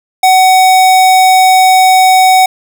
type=tone; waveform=square; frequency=750 Hz; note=F#5; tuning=23 cents sharp; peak=-4 dBFS; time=0.23-2.46 s; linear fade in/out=5 ms; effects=none